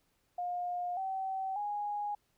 sine tone with pitch steps, 711 / 766.4 / 826.2 Hz, F5 / G5 / G#5, +31 / -39 / -9 cents, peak -33 dBFS, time 0.38-2.15 s, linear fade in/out 5 ms, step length 590 ms, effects pink hiss -75 dBFS RMS until 2.37 s

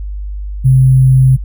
sine tone with sample-and-hold, 130.81 Hz, C3, in tune, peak -4 dBFS, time 0.64-1.37 s, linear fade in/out 20 ms, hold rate 11025 Hz, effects noise-tail reverb RT60 0.1 s tail -26 dB re dry + added 50 Hz sine -19 dBFS peak until 1.44 s

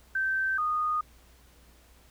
sine tone pair in turn, 1553 / 1232.6 Hz, G6 / D#6, -17 / -17 cents, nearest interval major third, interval 400 cents, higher first, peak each -25 dBFS, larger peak neither, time 0.15-0.58 / 0.58-1.01 s, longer neither, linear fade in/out 5 ms, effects added 60 Hz sine -57 dBFS peak until 2.1 s + pink hiss -60 dBFS RMS until 2.1 s

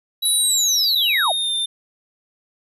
square tone with pitch glide, 3917 to 3592 Hz, B7 to A7, -15 to +35 cents, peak -20 dBFS, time 0.22-1.66 s, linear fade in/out 10 ms, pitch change -150 cents, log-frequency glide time 0.97-1.53 s
sine linear sweep, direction down, 10310 to 587.3 Hz, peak -17 dBFS, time 0.25-1.32 s, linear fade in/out 5 ms
effects none

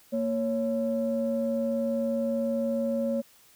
sine tone pair together, 231.7 / 554.4 Hz, A#3 / C#5, -10 / 0 cents, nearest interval octave + minor third, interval 1510 cents, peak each -27 dBFS, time 0.12-3.22 s, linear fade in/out 20 ms, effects tanh soft clip ceiling -18 dBFS + white hiss -58 dBFS RMS until 3.55 s

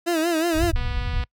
30% pulse tone with vibrato, 330 Hz, E4, 2 cents sharp, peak -17 dBFS, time 0.06-0.72 s, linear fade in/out 20 ms, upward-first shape sine, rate 5.5 Hz, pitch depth 96 cents each way
pink low-pass noise, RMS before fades -24 dBFS, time 0.53-1.25 s, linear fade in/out 50 ms, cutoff 110 Hz, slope 24 dB/octave
click train, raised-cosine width 0.3 ms, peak -20 dBFS, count 118, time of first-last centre 0.76-1.238 s, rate 245 Hz
effects noise-tail reverb RT60 0.1 s tail -26 dB re dry

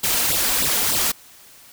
white noise with flanger, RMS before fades -20 dBFS, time 0.03-1.12 s, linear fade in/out 10 ms, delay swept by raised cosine 0.23 to 4.43 ms, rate 3.3 Hz, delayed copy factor +0.95, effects white hiss -47 dBFS RMS until 1.72 s

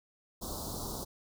pink band-stop noise, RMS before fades -39 dBFS, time 0.41-1.05 s, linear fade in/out 20 ms, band 1200 to 3900 Hz, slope 48 dB/octave, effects none

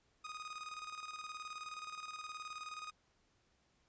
sawtooth tone with tremolo, 1244.5 Hz, D#6, in tune, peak -39 dBFS, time 0.24-2.91 s, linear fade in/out 10 ms, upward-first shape square, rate 19 Hz, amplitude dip 55%, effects pink hiss -75 dBFS RMS until 3.88 s + resampled to 16000 Hz

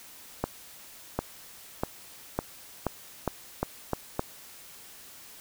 accelerating click train, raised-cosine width 1 ms, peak -12 dBFS, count 9, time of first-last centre 0.44-4.194 s, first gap 750 ms, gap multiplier 0.86, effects white hiss -49 dBFS RMS until 5.4 s

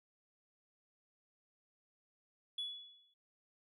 sine tone with exponential decay, 3405 Hz, G#7, 42 cents sharp, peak -34 dBFS, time 2.58-3.14 s, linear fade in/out 5 ms, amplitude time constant 120 ms, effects noise-tail reverb RT60 0.1 s tail -25 dB re dry + tanh soft clip ceiling -35 dBFS

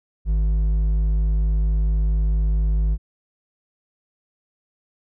sine tone with hard clipping, 52.2 Hz, G#1, 10 cents sharp, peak -18 dBFS, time 0.25-2.98 s, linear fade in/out 50 ms, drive 5 dB, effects none

